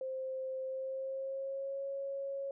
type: tone with pitch glide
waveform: sine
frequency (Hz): 524 to 550.4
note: C5 to C#5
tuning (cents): +2 to -12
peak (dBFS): -36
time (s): 0.01-2.51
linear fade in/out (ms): 2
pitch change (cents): +86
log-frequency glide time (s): 0.63-1.84
effects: none